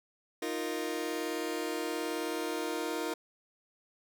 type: chord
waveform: sawtooth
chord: Eb suspended second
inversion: none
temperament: just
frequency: 311.1 / 350 / 466.7 Hz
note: Eb4 / F4 / Bb4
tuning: 0 / +4 / +2 cents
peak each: -33 dBFS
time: 0.42-3.14 s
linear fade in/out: 5 ms
effects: none